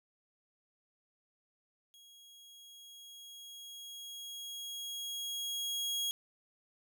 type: tone with level ramp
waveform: sawtooth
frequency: 3300 Hz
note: G#7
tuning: 12 cents flat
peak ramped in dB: -54 to -29 dBFS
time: 1.94-6.11 s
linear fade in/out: 0 ms
effects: none